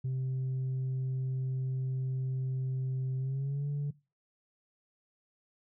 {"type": "tone with pitch glide", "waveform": "sine", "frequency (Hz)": [130.5, 143.96], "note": ["C3", "D3"], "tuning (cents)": [-4, -34], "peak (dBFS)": -28, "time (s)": [0.04, 3.91], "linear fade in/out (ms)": 10, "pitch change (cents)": 170, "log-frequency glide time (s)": [3.18, 3.68], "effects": ["noise-tail reverb RT60 0.3 s tail -22 dB re dry", "tanh soft clip ceiling -29 dBFS"]}